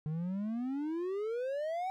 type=exponential sweep; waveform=triangle; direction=up; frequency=149.8 to 770 Hz; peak=-31 dBFS; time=0.06-1.9 s; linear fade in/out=0 ms; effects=none